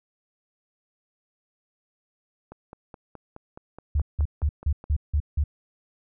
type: click train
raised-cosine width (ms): 1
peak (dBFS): -27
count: 12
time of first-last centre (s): 2.52-4.841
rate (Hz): 4.74
type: tone bursts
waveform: sine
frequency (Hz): 73.42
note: D2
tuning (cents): 0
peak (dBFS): -19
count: 7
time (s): 3.95-5.439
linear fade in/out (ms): 5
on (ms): 67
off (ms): 170
effects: none